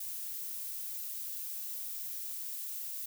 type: noise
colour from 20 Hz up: violet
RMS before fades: -40 dBFS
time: 0-3.06 s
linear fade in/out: 5 ms
effects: none